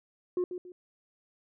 sine tone with echo, 359.9 Hz, F#4, 48 cents flat, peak -24 dBFS, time 0.37-0.44 s, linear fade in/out 2 ms, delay 140 ms, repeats 2, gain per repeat -10 dB, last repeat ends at 0.72 s, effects tanh soft clip ceiling -24 dBFS

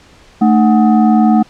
sine tone with frequency modulation, 220 Hz, A3, in tune, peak -6 dBFS, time 0.41-1.43 s, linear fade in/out 10 ms, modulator 520 Hz, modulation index 0.86, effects pink hiss -44 dBFS RMS until 1.49 s + low-pass 6000 Hz 12 dB/octave

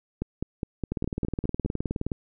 two click trains, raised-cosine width 3 ms, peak -15 / -15 dBFS, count 8 / 24, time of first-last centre 0.22-1.66 / 0.92-2.118 s, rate 4.86 / 19.2 Hz, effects none

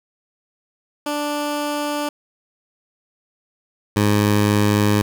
15% pulse tone pair in turn, 293.7 / 103.84 Hz, D4 / G#2, 0 / 0 cents, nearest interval octave + tritone, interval 1800 cents, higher first, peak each -15 / -8 dBFS, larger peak second, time 1.06-2.09 / 3.96-5.02 s, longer second, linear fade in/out 5 ms, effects none

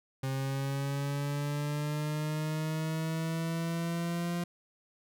40% pulse linear sweep, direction up, 133.1 to 173.8 Hz, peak -30 dBFS, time 0.23-4.44 s, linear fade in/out 5 ms, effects none

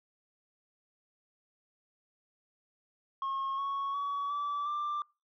sine tone with pitch steps, 1083 / 1107 / 1131.6 / 1156.7 / 1182.4 Hz, C#6 / C#6 / C#6 / D6 / D6, -41 / -3 / +35 / -27 / +11 cents, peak -29 dBFS, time 3.22-5.02 s, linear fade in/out 2 ms, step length 360 ms, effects noise-tail reverb RT60 0.3 s tail -26 dB re dry + tanh soft clip ceiling -30 dBFS

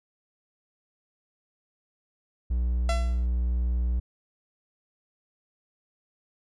triangle tone, 60.5 Hz, B1, 35 cents flat, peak -21 dBFS, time 2.5-4 s, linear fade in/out 10 ms
sawtooth tone with exponential decay, 675 Hz, E5, 41 cents sharp, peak -21 dBFS, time 2.89-3.26 s, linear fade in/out 2 ms, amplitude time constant 79 ms
effects resampled to 22050 Hz

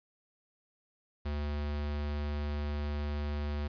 square tone, 73.42 Hz, D2, in tune, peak -33 dBFS, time 1.25-3.68 s, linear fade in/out 10 ms, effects resampled to 11025 Hz + 10-bit

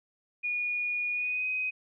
sine tone with pitch glide, 2447 to 2513 Hz, D#7 to D#7, -29 to +17 cents, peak -28 dBFS, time 0.43-1.71 s, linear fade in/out 20 ms, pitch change +46 cents, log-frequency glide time 1.12-1.47 s, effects none

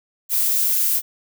violet noise, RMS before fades -19 dBFS, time 0.29-1.02 s, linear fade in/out 50 ms, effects none

